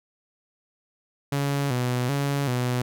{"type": "tone with vibrato", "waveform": "sawtooth", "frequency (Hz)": 132.3, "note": "C3", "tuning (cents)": 20, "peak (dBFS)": -19, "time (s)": [1.32, 2.82], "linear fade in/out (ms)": 5, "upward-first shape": "square", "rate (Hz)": 1.3, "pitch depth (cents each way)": 110, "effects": []}